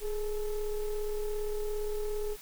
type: ring-modulated tone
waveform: triangle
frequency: 218.7 Hz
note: A3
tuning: 10 cents flat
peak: -25 dBFS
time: 0-2.37 s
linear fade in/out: 50 ms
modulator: 200 Hz
effects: white hiss -50 dBFS RMS until 2.41 s